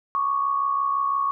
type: tone pair together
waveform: sine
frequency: 1108.7 / 1174.6 Hz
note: C#6 / D6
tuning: 0 / 0 cents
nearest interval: minor second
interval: 100 cents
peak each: -21 / -29 dBFS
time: 0.15-1.31 s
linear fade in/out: 0 ms
effects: none